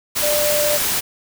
sine tone in noise, 593 Hz, D5, 17 cents sharp, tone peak -18 dBFS, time 0.22-0.78 s, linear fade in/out 20 ms, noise white, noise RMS -20 dBFS, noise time 0.15-1.01 s, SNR -1 dB, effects none

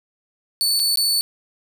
sawtooth tone with dropouts, 4476 Hz, C#8, 16 cents sharp, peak -14 dBFS, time 0.61-1.21 s, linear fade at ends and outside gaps 0 ms, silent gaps 0.794-0.799 / 0.958-0.973 s, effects none

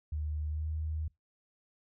sine tone with pitch glide, 75.9 to 78.08 Hz, D#2 to D#2, -42 to +7 cents, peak -32 dBFS, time 0.12-1.08 s, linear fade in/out 5 ms, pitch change +49 cents, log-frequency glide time 0.48-0.67 s, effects noise-tail reverb RT60 0.2 s tail -24 dB re dry

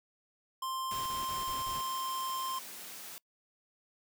square tone, 1050 Hz, C6, 6 cents sharp, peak -35 dBFS, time 0.62-2.59 s, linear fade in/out 5 ms
pink noise bursts, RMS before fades -46 dBFS, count 5, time 0.91-1.812 s, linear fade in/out 2 ms, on 150 ms, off 38 ms
white high-pass noise, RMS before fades -46 dBFS, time 0.91-3.18 s, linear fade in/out 0 ms, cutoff 150 Hz, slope 48 dB/octave
effects noise-tail reverb RT60 0.1 s tail -25 dB re dry

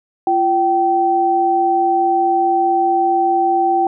sine tone pair together, 343.9 / 773 Hz, F4 / G5, -27 / -24 cents, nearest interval octave + major second, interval 1403 cents, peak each -18 / -13 dBFS, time 0.27-3.87 s, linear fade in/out 2 ms, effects none

